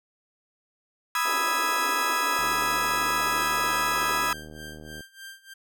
35% pulse chord, E major seventh, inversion second, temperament equal, 987.8 / 1244.5 / 1318.5 / 1661.2 Hz, B5 / D#6 / E6 / G#6, 0 / 0 / 0 / 0 cents, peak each -27 / -27 / -28 / -28 dBFS, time 1.15-4.33 s, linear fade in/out 2 ms
pink band-pass noise, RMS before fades -37 dBFS, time 1.25-4.32 s, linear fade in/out 5 ms, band 260 to 1300 Hz, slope 96 dB/octave
click train, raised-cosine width 2 ms, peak -30 dBFS, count 202, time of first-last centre 2.39-5.007 s, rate 76.8 Hz
sawtooth tone with tremolo, 1581 Hz, G6, 14 cents sharp, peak -35 dBFS, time 3.37-5.54 s, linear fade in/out 10 ms, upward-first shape sine, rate 3.3 Hz, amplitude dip 90%
effects none

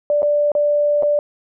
sine tone with dropouts, 587.3 Hz, D5, in tune, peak -13 dBFS, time 0.1-1.19 s, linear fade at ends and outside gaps 1 ms, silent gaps 0.221-0.229 / 0.518-0.551 / 1.025-1.032 s, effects none

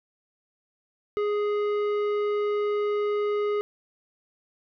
sine tone with tanh clipping, 415.3 Hz, G#4, in tune, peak -25 dBFS, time 1.17-3.61 s, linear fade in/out 0 ms, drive 12 dB, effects none

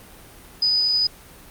sine tone, 4977 Hz, D#8, in tune, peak -16 dBFS, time 0.62-1.07 s, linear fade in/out 5 ms, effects pink hiss -45 dBFS RMS until 1.5 s + Opus 32 kbps

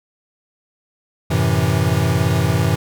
square chord, F# half-diminished seventh, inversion none, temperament equal, 92.5 / 110 / 130.81 / 164.81 Hz, F#2 / A2 / C3 / E3, 0 / 0 / 0 / 0 cents, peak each -21 dBFS, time 1.3-2.76 s, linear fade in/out 10 ms, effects none

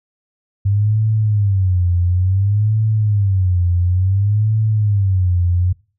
sine tone with vibrato, 98 Hz, G2, in tune, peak -12 dBFS, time 0.65-5.73 s, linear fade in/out 10 ms, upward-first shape sine, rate 0.57 Hz, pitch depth 190 cents each way, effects noise-tail reverb RT60 0.4 s tail -23 dB re dry

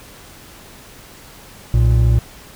triangle tone pair together, 61.5 / 116.1 Hz, B1 / A#2, -7 / -7 cents, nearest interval major seventh, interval 1100 cents, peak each -11 dBFS, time 1.74-2.19 s, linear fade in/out 0 ms, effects pink hiss -41 dBFS RMS until 2.55 s

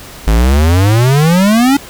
square exponential sweep, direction up, 51.5 to 287.1 Hz, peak -7 dBFS, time 0.27-1.77 s, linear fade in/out 5 ms, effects pink hiss -32 dBFS RMS until 1.89 s

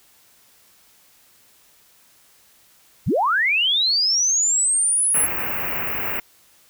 sine linear sweep, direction up, 50.8 to 11170 Hz, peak -16 dBFS, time 3.06-5.27 s, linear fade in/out 20 ms
white band-stop noise, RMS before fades -25 dBFS, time 5.14-6.2 s, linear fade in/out 5 ms, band 2800 to 15000 Hz, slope 96 dB/octave
effects white hiss -55 dBFS RMS until 6.69 s

